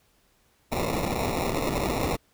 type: noise with sample-and-hold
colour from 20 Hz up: white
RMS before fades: -27 dBFS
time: 0.71-2.17 s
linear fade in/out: 20 ms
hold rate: 1575 Hz
effects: pink hiss -65 dBFS RMS until 2.33 s